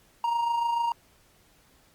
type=tone with amplitude modulation; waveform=triangle; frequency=937 Hz; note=A#5; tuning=9 cents sharp; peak=-20 dBFS; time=0.24-0.92 s; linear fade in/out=2 ms; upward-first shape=sine; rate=26.8 Hz; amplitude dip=45%; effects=pink hiss -61 dBFS RMS until 1.94 s + Opus 48 kbps